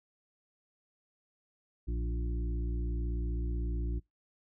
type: harmonic tone with a mistuned harmonic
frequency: 58.4 Hz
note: A#1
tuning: 4 cents sharp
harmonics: 1 / 2 / 3 / 5 / 6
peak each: -31 / -43 / -45 / -45 / -47 dBFS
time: 1.87-4 s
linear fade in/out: 20 ms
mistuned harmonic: 2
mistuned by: -36 cents
effects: noise-tail reverb RT60 0.2 s tail -26 dB re dry